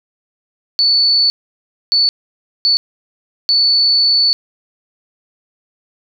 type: tone bursts at uneven times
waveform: sine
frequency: 4468 Hz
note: C#8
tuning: 13 cents sharp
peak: -9 dBFS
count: 4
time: 0.79-1.3 / 1.92-2.09 / 2.65-2.77 / 3.49-4.33 s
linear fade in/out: 0 ms
effects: none